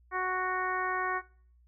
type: harmonic tone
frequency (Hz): 369.7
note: F#4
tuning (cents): -1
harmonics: 1 / 2 / 3 / 4 / 5 / 6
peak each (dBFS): -37 / -36 / -32 / -37 / -36 / -44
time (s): 0.11-1.22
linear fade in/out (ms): 50
effects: noise-tail reverb RT60 0.5 s tail -21 dB re dry + added 60 Hz sine -59 dBFS peak until 1.67 s